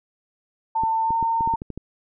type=tone with pitch glide; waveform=sine; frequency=896 to 911.7 Hz; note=A5 to A#5; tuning=+31 to -39 cents; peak=-19 dBFS; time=0.75-1.56 s; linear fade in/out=10 ms; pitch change=+30 cents; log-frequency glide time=1.05-1.14 s
type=clicks; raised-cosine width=3 ms; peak=-19 dBFS; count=9; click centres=0.836 / 1.106 / 1.227 / 1.408 / 1.475 / 1.538 / 1.619 / 1.703 / 1.776 s
effects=none